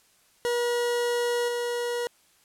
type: tone with level steps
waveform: 40% pulse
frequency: 480 Hz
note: B4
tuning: 49 cents flat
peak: -23 / -26 dBFS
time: 0.45-2.07 s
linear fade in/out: 0 ms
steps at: 1.48 s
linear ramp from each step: 5 ms
effects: white hiss -62 dBFS RMS until 2.44 s + low-pass 12000 Hz 12 dB/octave